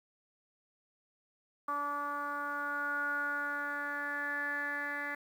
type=tone with low-pass filter sweep; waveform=10% pulse; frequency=288.5 Hz; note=D4; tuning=31 cents flat; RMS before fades=-36 dBFS; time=1.68-5.15 s; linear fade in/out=5 ms; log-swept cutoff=1200 to 1900 Hz; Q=9.4; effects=10-bit